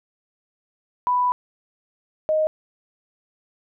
sine tone pair in turn, 990 / 622.4 Hz, B5 / D#5, +4 / 0 cents, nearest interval minor sixth, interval 804 cents, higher first, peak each -17 / -17 dBFS, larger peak neither, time 1.07-1.32 / 2.29-2.47 s, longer first, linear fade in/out 0 ms, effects none

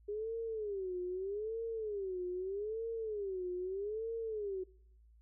sine tone with vibrato, 405.4 Hz, G#4, 42 cents flat, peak -36 dBFS, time 0.08-4.64 s, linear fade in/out 10 ms, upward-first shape sine, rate 0.8 Hz, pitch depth 210 cents each way, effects noise-tail reverb RT60 0.8 s tail -26 dB re dry + added 56 Hz sine -60 dBFS peak until 5.21 s

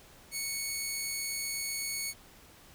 10% pulse tone, 2216 Hz, C#7, 1 cent flat, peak -24 dBFS, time 0.31-2.14 s, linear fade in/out 50 ms, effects pink hiss -56 dBFS RMS until 2.74 s

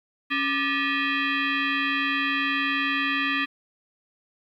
sine tone with frequency modulation, 277.2 Hz, C#4, in tune, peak -22 dBFS, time 0.3-3.46 s, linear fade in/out 20 ms, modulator 732 Hz, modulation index 3.8, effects 10-bit

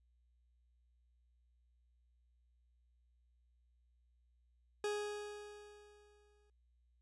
40% pulse tone with exponential decay, 415.3 Hz, G#4, in tune, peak -34 dBFS, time 4.84-6.5 s, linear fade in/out 2 ms, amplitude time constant 360 ms, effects added 60 Hz sine -70 dBFS peak until 7.01 s + resampled to 24000 Hz

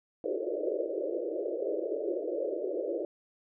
white band-pass noise, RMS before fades -33 dBFS, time 0.24-3.05 s, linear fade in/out 2 ms, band 320 to 600 Hz, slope 96 dB/octave, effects none

